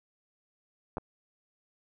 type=clicks; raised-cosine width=1 ms; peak=-19 / -24 dBFS; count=2; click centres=0.971 / 0.982 s; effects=none